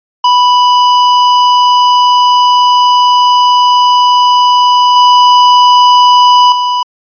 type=tone with level steps; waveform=square; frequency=987.8 Hz; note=B5; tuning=in tune; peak=-5 / -3 / -10 dBFS; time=0.24-6.83 s; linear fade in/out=5 ms; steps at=4.96 / 6.52 s; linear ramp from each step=2 ms; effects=resampled to 11025 Hz